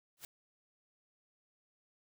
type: noise with exponential growth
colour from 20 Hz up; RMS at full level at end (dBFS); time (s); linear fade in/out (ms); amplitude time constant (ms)
white; -42; 0.17-0.25; 1; 17
effects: none